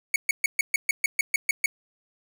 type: tone bursts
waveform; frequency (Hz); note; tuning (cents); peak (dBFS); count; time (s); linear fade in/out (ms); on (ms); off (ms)
45% pulse; 2228; C#7; +8; -18; 11; 0.14-1.66; 2; 20; 130
effects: none